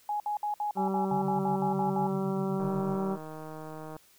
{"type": "tone bursts", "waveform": "sine", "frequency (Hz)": 834, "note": "G#5", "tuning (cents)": 7, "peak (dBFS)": -28, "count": 12, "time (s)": [0.09, 2.07], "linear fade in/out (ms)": 2, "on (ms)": 110, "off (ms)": 60}
{"type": "harmonic tone", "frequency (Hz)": 192.6, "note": "G3", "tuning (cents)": -30, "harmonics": [1, 2, 3, 4, 5, 6, 7], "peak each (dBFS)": [-30, -33, -41, -41, -43, -45, -46], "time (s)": [0.75, 3.18], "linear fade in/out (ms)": 50}
{"type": "tone with tremolo", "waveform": "sine", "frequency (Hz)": 146.83, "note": "D3", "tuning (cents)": 0, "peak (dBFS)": -33, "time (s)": [1.11, 2.96], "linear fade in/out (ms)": 5, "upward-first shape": "sine", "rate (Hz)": 7.9, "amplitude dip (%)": 65}
{"type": "click train", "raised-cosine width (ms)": 1, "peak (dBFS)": -29, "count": 214, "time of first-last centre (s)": [2.6, 3.965], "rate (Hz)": 156}
{"effects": ["white hiss -61 dBFS RMS until 4.18 s"]}